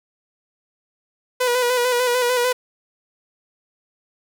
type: tone with vibrato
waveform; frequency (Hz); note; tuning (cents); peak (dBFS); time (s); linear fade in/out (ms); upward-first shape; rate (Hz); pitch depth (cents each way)
sawtooth; 493; B4; -3; -13; 1.4-2.53; 10; square; 6.7; 36
effects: 9-bit